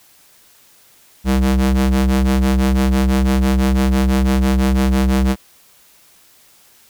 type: ring-modulated tone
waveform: square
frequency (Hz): 66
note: C2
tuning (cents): +16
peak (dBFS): -10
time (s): 1.24-5.36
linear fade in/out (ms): 50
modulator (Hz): 129
effects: white hiss -50 dBFS RMS until 6.89 s